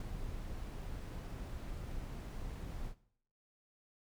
brown noise with ADSR envelope, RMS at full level -39 dBFS, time 0-2.95 s, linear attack 4 ms, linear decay 18 ms, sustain -4 dB, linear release 77 ms, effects noise-tail reverb RT60 0.6 s tail -17 dB re dry

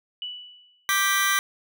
sine tone with exponential decay, 2960 Hz, F#7, in tune, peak -28 dBFS, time 0.22-0.91 s, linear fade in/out 1 ms, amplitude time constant 150 ms
sawtooth chord, G major, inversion second, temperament just, 1176 / 1568 / 1960 Hz, D6 / G6 / B6, +2 / 0 / -14 cents, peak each -21 dBFS, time 0.89-1.39 s, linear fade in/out 0 ms
effects none

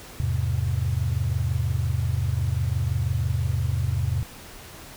sine chord, E augmented, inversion none, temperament just, 82.41 / 103.01 / 128.76 Hz, E2 / G#2 / B#2, 0 / -14 / -27 cents, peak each -26 dBFS, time 0.2-4.23 s, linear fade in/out 0 ms, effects pink hiss -43 dBFS RMS until 4.96 s

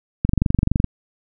click train, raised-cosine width 5 ms, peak -4 dBFS, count 15, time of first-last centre 0.25-0.843 s, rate 23.6 Hz, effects none

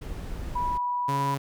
brown noise, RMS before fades -34 dBFS, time 0.01-0.78 s, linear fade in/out 10 ms
sine tone with pitch glide, 979 to 984.7 Hz, B5 to B5, -15 to -5 cents, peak -25 dBFS, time 0.55-1.35 s, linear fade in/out 10 ms, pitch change +10 cents, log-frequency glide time 1.03-1.09 s
sawtooth tone, 138.6 Hz, C#3, in tune, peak -24 dBFS, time 1.08-1.38 s, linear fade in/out 10 ms
effects none

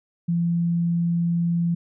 sine tone, 170.4 Hz, F3, 42 cents flat, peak -19 dBFS, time 0.28-1.75 s, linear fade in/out 10 ms, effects none

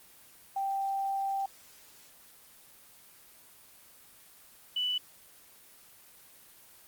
sine tone pair in turn, 784 / 2976 Hz, G5 / F#7, 0 / +9 cents, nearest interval octave + major seventh, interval 2309 cents, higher second, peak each -29 / -28 dBFS, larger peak second, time 0.56-1.46 / 4.76-4.98 s, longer first, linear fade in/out 5 ms, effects white hiss -56 dBFS RMS until 6.87 s + Opus 24 kbps

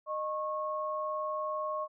sine tone pair together, 615 / 1092.8 Hz, D#5 / C#6, -20 / -25 cents, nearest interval minor seventh, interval 995 cents, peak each -35 / -34 dBFS, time 0.06-1.88 s, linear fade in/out 50 ms, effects none

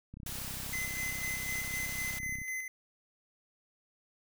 click train, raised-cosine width 5 ms, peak -33 dBFS, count 75, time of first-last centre 0.14-2.417 s, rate 32.5 Hz
white noise, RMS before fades -41 dBFS, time 0.26-2.19 s, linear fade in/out 5 ms
square tone with tremolo, 2043 Hz, C7, 42 cents flat, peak -35 dBFS, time 0.73-2.68 s, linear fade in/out 2 ms, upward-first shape square, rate 4 Hz, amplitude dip 40%
effects none

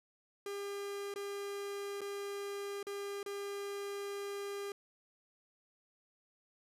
45% pulse tone with dropouts, 401.9 Hz, G4, 43 cents sharp, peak -39 dBFS, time 0.46-4.72 s, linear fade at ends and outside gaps 2 ms, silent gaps 1.14-1.159 / 2.008-2.015 / 2.829-2.868 / 3.23-3.261 s, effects resampled to 32000 Hz

